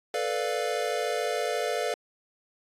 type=chord; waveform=square; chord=B half-diminished seventh; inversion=third; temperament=equal; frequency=440 / 493.9 / 587.3 / 698.5 Hz; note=A4 / B4 / D5 / F5; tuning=0 / 0 / 0 / 0 cents; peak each=-33 dBFS; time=0.14-1.94 s; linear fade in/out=2 ms; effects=low-pass 10000 Hz 12 dB/octave + AAC 64 kbps